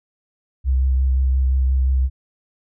sine tone with vibrato, 65.41 Hz, C2, in tune, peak -14 dBFS, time 0.64-2.1 s, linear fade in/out 50 ms, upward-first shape triangle, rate 5.7 Hz, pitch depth 25 cents each way, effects none

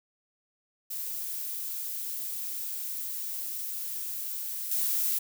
violet noise with level steps, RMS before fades -35 / -28 dBFS, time 0.9-5.19 s, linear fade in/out 10 ms, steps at 4.71 s, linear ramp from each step 5 ms, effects none

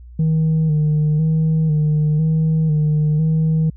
sine tone with vibrato, 155.3 Hz, D#3, 3 cents flat, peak -11 dBFS, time 0.19-3.7 s, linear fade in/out 5 ms, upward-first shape square, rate 1 Hz, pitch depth 39 cents each way, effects tanh soft clip ceiling -12 dBFS + added 60 Hz sine -36 dBFS peak until 3.76 s

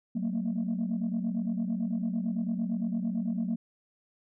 sine tone cluster, 186.2 / 225.5 / 234.4 Hz, F#3 / A3 / A#3, +11 / +43 / +10 cents, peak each -31 dBFS, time 0.15-3.56 s, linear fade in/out 10 ms, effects tanh soft clip ceiling -23 dBFS

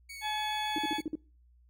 sawtooth tone with vibrato, 2226 Hz, C#7, 7 cents sharp, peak -39 dBFS, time 0.09-1.02 s, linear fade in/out 10 ms, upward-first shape square, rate 7.1 Hz, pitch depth 8 cents each way
harmonic tone, 853 Hz, G#5, 46 cents sharp, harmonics 1 / 2 / 3 / 4, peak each -33 / -39 / -44 / -37 dBFS, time 0.21-1.01 s, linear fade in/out 50 ms
sine tone bursts, 311.1 Hz, D#4, in tune, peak -30 dBFS, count 6, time 0.76-1.154 s, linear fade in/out 2 ms, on 24 ms, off 50 ms
effects noise-tail reverb RT60 0.4 s tail -25 dB re dry + added 60 Hz sine -59 dBFS peak until 1.69 s

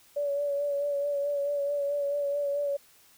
sine tone with vibrato, 571 Hz, D5, 49 cents flat, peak -26 dBFS, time 0.16-2.77 s, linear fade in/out 10 ms, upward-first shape sine, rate 4.6 Hz, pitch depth 28 cents each way, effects white hiss -59 dBFS RMS until 3.17 s

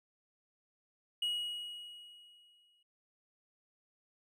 triangle tone with exponential decay, 2902 Hz, F#7, 34 cents flat, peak -29 dBFS, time 1.22-2.83 s, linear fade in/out 5 ms, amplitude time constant 350 ms, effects none

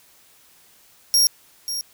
sawtooth tone with echo, 5588 Hz, F8, in tune, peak -11 dBFS, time 1.14-1.27 s, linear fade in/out 0 ms, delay 540 ms, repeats 1, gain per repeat -11 dB, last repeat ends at 1.81 s, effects white hiss -54 dBFS RMS until 1.93 s

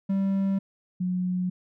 triangle / sine tone pair in turn, 194.8 / 181.73 Hz, G3 / F#3, -11 / -31 cents, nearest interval minor second, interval 120 cents, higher first, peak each -20 / -24 dBFS, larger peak first, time 0.09-0.59 / 1-1.5 s, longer neither, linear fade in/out 10 ms, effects none

